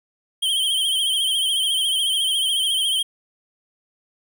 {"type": "tone with vibrato", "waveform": "square", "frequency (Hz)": 3153, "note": "G7", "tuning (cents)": 9, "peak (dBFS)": -19, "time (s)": [0.42, 3.03], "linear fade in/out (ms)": 10, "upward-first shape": "sine", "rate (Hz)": 14, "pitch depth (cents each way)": 64, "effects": []}